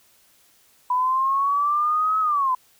sine linear two-way sweep, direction up then down, 987.8 to 1290 to 997 Hz, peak -18 dBFS, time 0.9-2.55 s, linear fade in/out 5 ms, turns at 2.2 s, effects white hiss -58 dBFS RMS until 2.79 s

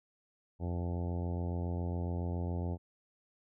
harmonic tone, 87.2 Hz, F2, 2 cents flat, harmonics 1 / 2 / 3 / 4 / 5 / 6 / 7 / 8 / 9 / 10, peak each -34 / -40 / -44 / -46 / -48 / -50 / -51 / -52 / -53 / -54 dBFS, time 0.59-2.78 s, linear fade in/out 50 ms, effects none

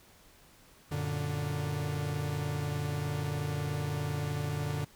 45% pulse chord, Gb augmented, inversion none, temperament equal with one note detuned, 93.36 / 116.54 / 146.83 Hz, Gb2 / Bb2 / D3, +16 / 0 / 0 cents, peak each -38 / -39 / -33 dBFS, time 0.91-4.85 s, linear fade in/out 10 ms, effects pink hiss -59 dBFS RMS until 4.95 s

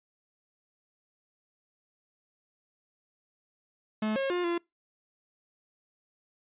45% pulse tone with pitch steps, 215.8 / 542 / 355.1 / 343.4 Hz, A3 / C#5 / F4 / F4, -33 / -39 / +29 / -29 cents, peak -27 dBFS, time 4.02-4.58 s, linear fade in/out 5 ms, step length 140 ms, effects noise-tail reverb RT60 0.2 s tail -25 dB re dry + resampled to 8000 Hz

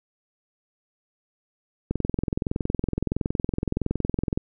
click train, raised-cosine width 3 ms, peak -11 dBFS, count 54, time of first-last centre 1.91-4.375 s, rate 21.5 Hz, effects none

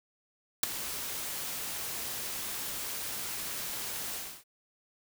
white noise with ADSR envelope, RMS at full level -21 dBFS, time 0.63-4.44 s, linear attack 4 ms, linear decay 8 ms, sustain -16 dB, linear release 300 ms, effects none

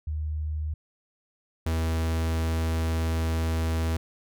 sine / 45% pulse tone pair in turn, 76.6 / 81.15 Hz, D#2 / E2, -27 / -27 cents, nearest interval minor second, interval 100 cents, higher second, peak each -27 / -24 dBFS, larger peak second, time 0.07-0.74 / 1.66-3.97 s, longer second, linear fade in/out 5 ms, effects none

